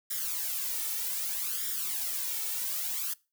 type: noise with flanger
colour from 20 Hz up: blue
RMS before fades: -33 dBFS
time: 0.1-3.14 s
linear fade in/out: 10 ms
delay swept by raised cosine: 0.56 to 2.26 ms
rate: 0.64 Hz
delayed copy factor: +0.75
effects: noise-tail reverb RT60 0.3 s tail -23 dB re dry